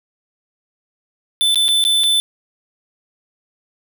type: tone with dropouts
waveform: square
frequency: 3520 Hz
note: A7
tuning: in tune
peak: -13 dBFS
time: 1.41-2.2 s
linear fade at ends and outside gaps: 0 ms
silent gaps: 1.545-1.557 / 1.682-1.688 / 1.84-1.85 / 2.036-2.04 s
effects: none